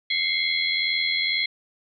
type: tone cluster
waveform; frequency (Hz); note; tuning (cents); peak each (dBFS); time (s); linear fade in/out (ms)
sine; 2086 / 2168 / 3342 / 4140; C7 / C#7 / G#7 / C8; -6 / -39 / +10 / -19; -27; 0.1-1.46; 5
effects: none